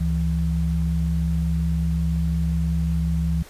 sine tone pair together, 70.38 / 164.81 Hz, C#2 / E3, +27 / 0 cents, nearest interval octave + minor third, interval 1473 cents, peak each -22 dBFS, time 0-3.43 s, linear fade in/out 10 ms, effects pink hiss -46 dBFS RMS until 3.49 s + resampled to 32000 Hz

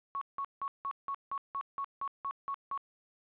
sine tone bursts, 1108 Hz, C#6, 1 cent flat, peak -33 dBFS, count 12, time 0.15-2.776 s, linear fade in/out 0 ms, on 63 ms, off 170 ms, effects resampled to 8000 Hz + 11-bit

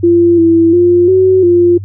sine tone with pitch steps, 343.1 / 331.9 / 350.8 / 374.5 / 348.8 Hz, F4 / E4 / F4 / F#4 / F4, -31 / +12 / +8 / +21 / -2 cents, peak -4 dBFS, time 0.03-1.78 s, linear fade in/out 10 ms, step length 350 ms, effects noise-tail reverb RT60 0.1 s tail -26 dB re dry + added 98 Hz sine -21 dBFS peak until 1.84 s

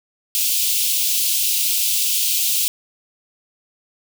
white high-pass noise, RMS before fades -19 dBFS, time 0.35-2.68 s, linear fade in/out 0 ms, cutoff 2600 Hz, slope 48 dB/octave, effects none

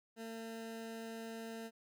20% pulse tone, 226.1 Hz, A3, 47 cents sharp, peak -39 dBFS, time 0.16-1.71 s, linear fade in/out 50 ms, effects none

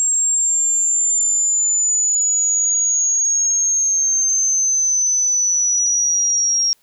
sine linear sweep, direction down, 7530 to 5588 Hz, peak -14 dBFS, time 0-6.73 s, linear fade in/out 0 ms, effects white hiss -59 dBFS RMS until 6.82 s

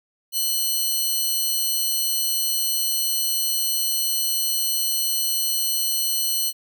5% pulse tone pair together, 2985 / 4221 Hz, F#7 / C8, +15 / +14 cents, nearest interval tritone, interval 599 cents, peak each -16 dBFS, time 0.32-6.53 s, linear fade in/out 50 ms, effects none

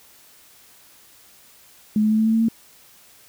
sine tone with pitch steps, 212.8 / 215.1 / 217.5 / 219.9 / 222.3 / 224.8 / 227.3 Hz, G#3 / A3 / A3 / A3 / A3 / A3 / A#3, +42 / -39 / -20 / -1 / +18 / +37 / -43 cents, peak -15 dBFS, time 1.96-2.485 s, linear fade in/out 2 ms, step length 75 ms, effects white hiss -51 dBFS RMS until 3.28 s

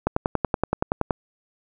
click train, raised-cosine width 1 ms, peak -6 dBFS, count 12, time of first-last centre 0.07-1.108 s, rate 10.6 Hz, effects none

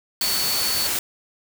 sine tone in noise, 4453 Hz, C#8, 7 cents sharp, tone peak -24 dBFS, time 0.21-0.87 s, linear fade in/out 2 ms, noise white, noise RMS -24 dBFS, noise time 0.21-0.99 s, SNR -3 dB, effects none

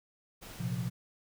pink noise, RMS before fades -48 dBFS, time 0.41-0.9 s, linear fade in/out 20 ms
sine chord, Bb suspended second, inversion none, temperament equal with one note detuned, 116.54 / 130.81 / 176.13 Hz, Bb2 / C3 / F3, 0 / 0 / +15 cents, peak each -36 dBFS, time 0.59-0.9 s, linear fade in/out 20 ms
effects none

